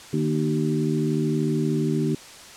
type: harmonic tone with a mistuned harmonic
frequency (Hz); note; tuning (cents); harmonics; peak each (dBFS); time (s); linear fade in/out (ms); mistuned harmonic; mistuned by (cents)
76.9; D#2; -20; 2 / 3 / 4 / 5; -24 / -26 / -27 / -28; 0.13-2.15; 5; 3; +29
effects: white hiss -43 dBFS RMS until 2.56 s + low-pass 8000 Hz 12 dB/octave